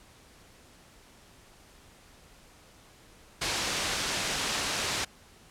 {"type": "low-pass noise", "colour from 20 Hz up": "white", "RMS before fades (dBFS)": -31, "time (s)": [3.41, 5.05], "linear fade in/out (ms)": 10, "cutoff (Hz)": 5700, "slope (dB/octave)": 12, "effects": ["pink hiss -56 dBFS RMS until 5.5 s", "low-pass 11000 Hz 12 dB/octave"]}